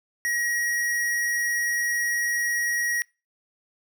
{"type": "tone", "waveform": "square", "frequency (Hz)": 1899, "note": "A#6", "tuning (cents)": 32, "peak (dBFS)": -24, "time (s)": [0.25, 3.02], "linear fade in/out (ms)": 0, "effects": ["noise-tail reverb RT60 0.3 s tail -26 dB re dry"]}